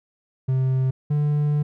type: tone pair in turn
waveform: triangle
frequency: 130.81 / 147.77 Hz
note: C3 / D3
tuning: 0 / +11 cents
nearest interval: major second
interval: 211 cents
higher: second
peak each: -16 dBFS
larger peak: neither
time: 0.48-0.91 / 1.1-1.63 s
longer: second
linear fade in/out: 10 ms
effects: none